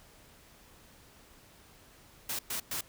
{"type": "noise bursts", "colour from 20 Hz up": "white", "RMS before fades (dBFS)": -35, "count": 3, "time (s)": [2.29, 2.81], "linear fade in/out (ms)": 5, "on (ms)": 100, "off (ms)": 110, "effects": ["pink hiss -58 dBFS RMS until 2.88 s"]}